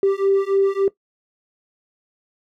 triangle beating tone pair, 390.3 / 393.8 Hz, G4 / G4, -8 / +8 cents, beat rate 3.5 Hz, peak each -15 dBFS, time 0.03-0.88 s, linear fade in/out 2 ms, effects noise-tail reverb RT60 0.1 s tail -20 dB re dry + tanh soft clip ceiling -11 dBFS

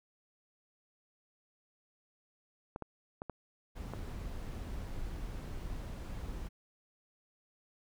clicks, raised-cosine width 1 ms, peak -26 dBFS, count 5, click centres 2.761 / 2.823 / 3.219 / 3.297 / 3.936 s
brown noise, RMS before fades -41 dBFS, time 3.75-6.49 s, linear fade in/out 20 ms
effects none

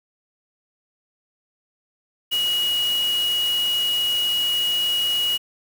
sine tone in noise, 2900 Hz, F#7, 35 cents flat, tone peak -19 dBFS, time 2.31-5.38 s, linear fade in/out 20 ms, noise white, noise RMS -33 dBFS, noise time 2.31-5.38 s, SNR +11 dB, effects none

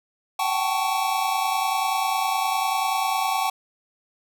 square tone cluster, 757 / 787 / 878 / 1114 Hz, F#5 / G5 / A5 / C#6, +39 / +7 / -4 / +8 cents, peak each -28 dBFS, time 0.39-3.5 s, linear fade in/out 5 ms, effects none

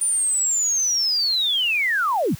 sine linear sweep, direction down, 9380 to 103.83 Hz, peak -18 dBFS, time 0.01-2.35 s, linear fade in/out 5 ms, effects white hiss -44 dBFS RMS until 2.39 s + high-pass 60 Hz 12 dB/octave

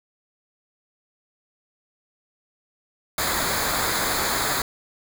pink noise with comb filter, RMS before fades -24 dBFS, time 3.18-4.62 s, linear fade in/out 2 ms, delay 0.35 ms, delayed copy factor -0.7, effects none

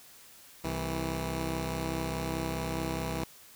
10% pulse tone pair together, 64.8 / 163.1 Hz, C2 / E3, -16 / -18 cents, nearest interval octave + major third, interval 1598 cents, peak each -26 dBFS, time 0.64-3.24 s, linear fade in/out 5 ms, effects white hiss -54 dBFS RMS until 3.55 s

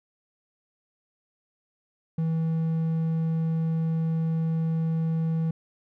triangle tone, 162.2 Hz, E3, 28 cents flat, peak -21 dBFS, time 2.18-5.51 s, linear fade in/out 5 ms, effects none

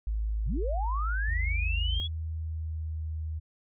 sine tone, 53.7 Hz, A1, 41 cents flat, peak -27 dBFS, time 0.07-2 s, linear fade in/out 0 ms
sine linear sweep, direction up, 67.3 to 3404 Hz, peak -32 dBFS, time 0.45-2.08 s, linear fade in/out 20 ms
sine tone with pitch glide, 80 to 78.76 Hz, D#2 to D#2, +49 to +22 cents, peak -31 dBFS, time 1.27-3.4 s, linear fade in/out 20 ms, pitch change -27 cents, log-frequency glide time 2.36-3.02 s
effects none

